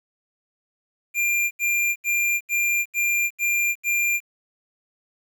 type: tone bursts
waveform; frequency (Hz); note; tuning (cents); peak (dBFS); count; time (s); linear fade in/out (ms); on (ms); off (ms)
square; 2391; D7; +30; -20; 7; 1.14-4.204; 50; 370; 79
effects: 9-bit